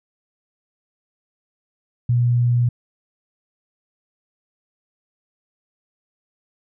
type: tone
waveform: sine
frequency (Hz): 121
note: B2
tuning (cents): -35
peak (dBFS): -14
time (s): 2.09-2.69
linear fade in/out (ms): 5
effects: none